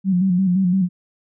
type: tone with vibrato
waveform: sine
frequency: 185 Hz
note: F#3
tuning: in tune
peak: -14 dBFS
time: 0.04-0.89 s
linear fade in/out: 50 ms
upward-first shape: square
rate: 5.8 Hz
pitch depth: 63 cents each way
effects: none